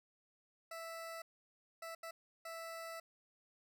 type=tone bursts at uneven times; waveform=20% pulse; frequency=659.3 Hz; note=E5; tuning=in tune; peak=-40 dBFS; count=4; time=0.71-1.22 / 1.82-1.95 / 2.03-2.11 / 2.45-3 s; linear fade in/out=5 ms; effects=none